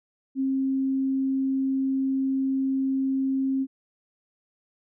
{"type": "tone", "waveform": "sine", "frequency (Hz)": 267.4, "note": "C4", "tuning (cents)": 38, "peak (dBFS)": -22, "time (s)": [0.35, 3.67], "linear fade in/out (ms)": 50, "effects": []}